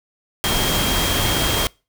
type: tone in noise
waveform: sine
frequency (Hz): 3228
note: G#7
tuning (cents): -50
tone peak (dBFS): -24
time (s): 0.44-1.67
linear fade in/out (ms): 0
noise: pink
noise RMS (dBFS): -20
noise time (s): 0.44-1.67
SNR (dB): -7
effects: noise-tail reverb RT60 0.3 s tail -25 dB re dry